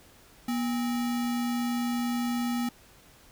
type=tone with sample-and-hold; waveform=sine; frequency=240.8 Hz; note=B3; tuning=44 cents flat; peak=-26 dBFS; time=0.48-2.69 s; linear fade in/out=5 ms; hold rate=1050 Hz; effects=pink hiss -56 dBFS RMS until 3.31 s